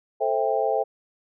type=chord; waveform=sine; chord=A minor seventh; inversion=none; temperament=just; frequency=440 / 528 / 660 / 792 Hz; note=A4 / C5 / E5 / G5; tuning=0 / +16 / +2 / +18 cents; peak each=-26 dBFS; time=0.2-0.84 s; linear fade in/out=20 ms; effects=none